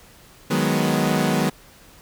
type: chord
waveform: sawtooth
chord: G# minor seventh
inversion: second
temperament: equal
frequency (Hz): 155.56 / 185 / 207.7 / 246.9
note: D#3 / F#3 / G#3 / B3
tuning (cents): 0 / 0 / 0 / 0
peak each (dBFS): -20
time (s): 0.5-1.5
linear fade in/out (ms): 10
effects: pink hiss -49 dBFS RMS until 2.01 s